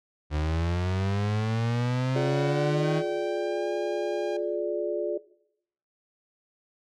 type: linear sweep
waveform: 35% pulse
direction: up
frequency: 73.42 to 159.3 Hz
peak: -23 dBFS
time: 0.3-3.03 s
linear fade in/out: 50 ms
type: chord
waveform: sine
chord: D diminished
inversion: first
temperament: just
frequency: 352.4 / 422.9 / 587.3 Hz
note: F4 / Ab4 / D5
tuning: +16 / +31 / 0 cents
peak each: -30 dBFS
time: 2.15-5.18 s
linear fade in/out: 10 ms
type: tone with pitch glide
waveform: sawtooth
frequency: 754 to 808.1 Hz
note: F#5 to G#5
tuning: +32 to -48 cents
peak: -33 dBFS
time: 2.16-4.37 s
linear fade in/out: 5 ms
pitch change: +120 cents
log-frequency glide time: 2.7-3.7 s
effects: noise-tail reverb RT60 0.7 s tail -18 dB re dry + low-pass 5000 Hz 12 dB/octave